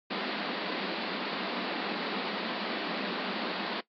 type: band-pass noise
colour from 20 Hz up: pink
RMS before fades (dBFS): -34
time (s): 0.1-3.81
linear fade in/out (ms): 10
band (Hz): 180 to 4700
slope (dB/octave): 96
effects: noise-tail reverb RT60 0.1 s tail -17 dB re dry + AAC 64 kbps